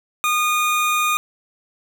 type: tone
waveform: 25% pulse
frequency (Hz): 1225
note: D#6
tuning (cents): -27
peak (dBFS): -13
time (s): 0.24-1.17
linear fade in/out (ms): 0
effects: none